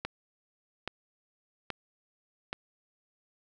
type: click train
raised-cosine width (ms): 0.3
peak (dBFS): -17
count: 4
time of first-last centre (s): 0.05-2.529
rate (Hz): 1.21
effects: none